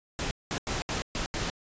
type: noise bursts at uneven times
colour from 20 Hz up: pink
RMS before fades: -31 dBFS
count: 6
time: 0.19-0.31 / 0.51-0.58 / 0.67-0.82 / 0.89-1.02 / 1.15-1.26 / 1.34-1.5 s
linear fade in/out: 0 ms
effects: resampled to 16000 Hz